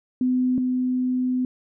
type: tone pair in turn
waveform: sine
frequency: 253.2 / 253.2 Hz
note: B3 / B3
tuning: +43 / +43 cents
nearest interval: unison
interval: 0 cents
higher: neither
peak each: -18 / -20 dBFS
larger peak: first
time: 0.21-0.58 / 0.58-1.45 s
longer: second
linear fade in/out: 2 ms
effects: none